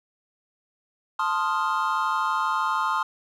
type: chord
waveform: triangle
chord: F dominant seventh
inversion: first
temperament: equal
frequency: 880 / 1046.5 / 1244.5 / 1396.9 Hz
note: A5 / C6 / Eb6 / F6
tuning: 0 / 0 / 0 / 0 cents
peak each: -27 / -24 / -25 / -28 dBFS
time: 1.19-3.03 s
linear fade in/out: 5 ms
effects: tanh soft clip ceiling -10 dBFS